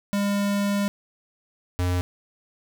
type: tone pair in turn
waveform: square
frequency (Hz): 201.8 / 89.5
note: G#3 / F2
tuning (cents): -49 / +43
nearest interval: octave + major second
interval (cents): 1408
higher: first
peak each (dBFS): -22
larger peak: neither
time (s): 0.13-0.88 / 1.79-2.01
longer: first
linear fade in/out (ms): 0
effects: none